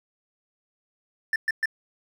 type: tone bursts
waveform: triangle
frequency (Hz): 1777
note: A6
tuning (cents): +17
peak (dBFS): -19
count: 3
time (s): 1.33-1.657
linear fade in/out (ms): 2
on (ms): 29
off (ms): 120
effects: none